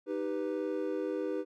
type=chord; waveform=triangle; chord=Eb augmented; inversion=none; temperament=equal; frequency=311.1 / 392 / 493.9 Hz; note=Eb4 / G4 / B4; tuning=0 / 0 / 0 cents; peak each=-34 dBFS; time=0.06-1.45 s; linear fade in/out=50 ms; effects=none